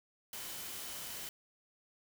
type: tone in noise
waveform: sine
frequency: 3036 Hz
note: F#7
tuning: 44 cents sharp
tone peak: -55 dBFS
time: 0.33-1.29 s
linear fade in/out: 2 ms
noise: white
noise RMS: -44 dBFS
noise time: 0.33-1.29 s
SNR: -14 dB
effects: none